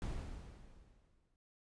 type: noise with exponential decay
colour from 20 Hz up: brown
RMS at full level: -38 dBFS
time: 0.02-1.36 s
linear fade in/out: 0 ms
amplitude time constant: 290 ms
effects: resampled to 22050 Hz